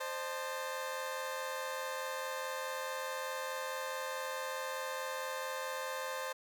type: chord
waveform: 20% pulse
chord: A diminished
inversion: first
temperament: equal with one note detuned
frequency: 523.3 / 608 / 880 Hz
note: C5 / Eb5 / A5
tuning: 0 / -40 / 0 cents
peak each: -34 / -40 / -40 dBFS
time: 0-6.33 s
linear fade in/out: 10 ms
effects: none